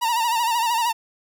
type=tone with vibrato; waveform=45% pulse; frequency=932.3 Hz; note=A#5; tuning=in tune; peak=-19 dBFS; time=0.01-0.93 s; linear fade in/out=20 ms; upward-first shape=sine; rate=13 Hz; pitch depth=74 cents each way; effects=none